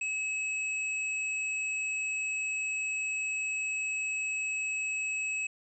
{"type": "tone", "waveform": "square", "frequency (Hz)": 2575, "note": "E7", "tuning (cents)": -41, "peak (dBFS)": -31, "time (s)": [0.01, 5.47], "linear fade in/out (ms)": 5, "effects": ["resampled to 22050 Hz"]}